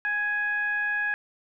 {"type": "tone with frequency modulation", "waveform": "sine", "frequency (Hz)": 1666, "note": "G#6", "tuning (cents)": 5, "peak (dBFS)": -24, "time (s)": [0.05, 1.14], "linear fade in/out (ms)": 0, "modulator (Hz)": 837, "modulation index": 0.45, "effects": []}